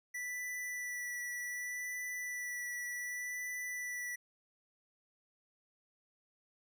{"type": "tone with vibrato", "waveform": "square", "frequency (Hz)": 1967, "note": "B6", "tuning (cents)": -7, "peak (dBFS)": -39, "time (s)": [0.14, 4.16], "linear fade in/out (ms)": 10, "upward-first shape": "sine", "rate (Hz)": 0.66, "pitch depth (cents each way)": 14, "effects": []}